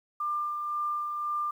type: tone with tremolo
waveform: sine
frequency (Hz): 1194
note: D6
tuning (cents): +28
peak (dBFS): -27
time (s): 0.2-1.51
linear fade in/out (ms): 5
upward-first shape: sine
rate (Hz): 1.9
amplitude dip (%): 35
effects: 10-bit